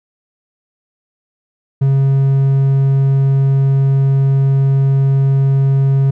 triangle tone, 136.3 Hz, C#3, 29 cents flat, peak -7 dBFS, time 1.81-6.11 s, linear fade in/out 10 ms, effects none

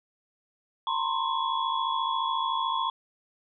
sine tone cluster, 915 / 1010 / 1064 / 3373 Hz, A#5 / B5 / C6 / G#7, -32 / +39 / +29 / +26 cents, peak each -30 / -33 / -29 / -34 dBFS, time 0.87-2.9 s, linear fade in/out 2 ms, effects none

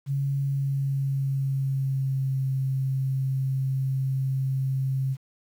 sine tone with pitch glide, 138.59 to 133.48 Hz, C#3 to C3, 0 to +35 cents, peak -23 dBFS, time 0.06-5.17 s, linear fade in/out 50 ms, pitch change -65 cents, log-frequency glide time 0.41-2.43 s, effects 9-bit

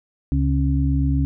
harmonic tone, 68.5 Hz, C#2, 20 cents flat, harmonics 1 / 2 / 4, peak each -19 / -21 / -23 dBFS, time 0.32-1.25 s, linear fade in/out 0 ms, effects none

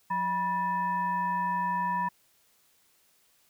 sine tone with frequency modulation, 974 Hz, B5, 24 cents flat, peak -26 dBFS, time 0.1-2.09 s, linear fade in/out 10 ms, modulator 794 Hz, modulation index 0.59, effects white hiss -66 dBFS RMS until 3.49 s

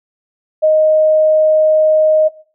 sine tone, 622.3 Hz, D#5, in tune, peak -7 dBFS, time 0.62-2.29 s, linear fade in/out 20 ms, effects noise-tail reverb RT60 0.4 s tail -17 dB re dry

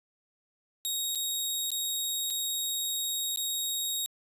15% pulse tone with dropouts, 3763 Hz, A#7, 16 cents sharp, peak -22 dBFS, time 0.85-4.06 s, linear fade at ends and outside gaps 0 ms, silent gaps 1.15-1.156 / 1.704-1.717 / 2.302-2.306 / 3.36-3.373 s, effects resampled to 32000 Hz

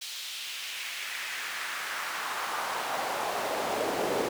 brown noise with high-pass filter sweep, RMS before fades -33 dBFS, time 0.01-4.29 s, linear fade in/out 10 ms, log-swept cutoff 3800 to 420 Hz, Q 1.7, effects none

